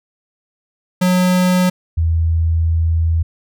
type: tone pair in turn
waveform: square / sine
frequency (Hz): 182 / 82.06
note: F#3 / E2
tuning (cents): -28 / -7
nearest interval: octave + major second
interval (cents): 1379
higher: first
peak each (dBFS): -12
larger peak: neither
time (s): 1.01-1.7 / 1.97-3.23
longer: second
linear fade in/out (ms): 10
effects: none